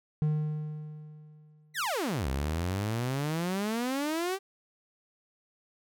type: tone with exponential decay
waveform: triangle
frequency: 152.5 Hz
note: D#3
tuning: 34 cents flat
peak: -21 dBFS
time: 0.22-1.88 s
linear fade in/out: 0 ms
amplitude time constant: 360 ms
type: exponential two-way sweep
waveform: sawtooth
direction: down then up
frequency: 2093 to 64.1 to 396.1 Hz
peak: -25 dBFS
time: 1.74-4.39 s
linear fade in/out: 50 ms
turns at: 2.28 s
effects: none